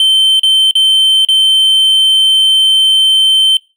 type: tone with dropouts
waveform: triangle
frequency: 3098 Hz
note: G7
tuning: 21 cents flat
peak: -4 dBFS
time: 0-3.57 s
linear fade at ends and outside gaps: 2 ms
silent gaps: 0.396-0.432 / 0.711-0.753 / 1.25-1.286 s
effects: noise-tail reverb RT60 0.3 s tail -23 dB re dry